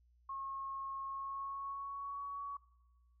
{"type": "tone with pitch glide", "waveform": "sine", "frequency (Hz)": [1086, 1124.3], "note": ["C#6", "C#6"], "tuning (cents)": [-36, 24], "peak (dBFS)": -40, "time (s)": [0.29, 2.57], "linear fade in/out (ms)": 5, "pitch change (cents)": 60, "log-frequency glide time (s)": [1.06, 2.25], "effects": ["noise-tail reverb RT60 1.0 s tail -20 dB re dry", "added 60 Hz sine -66 dBFS peak until 3.2 s"]}